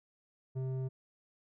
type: tone with low-pass filter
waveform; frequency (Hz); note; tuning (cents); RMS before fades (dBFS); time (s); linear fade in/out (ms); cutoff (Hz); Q
square; 130.81; C3; 0; -36; 0.55-0.89; 20; 430; 0.85
effects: none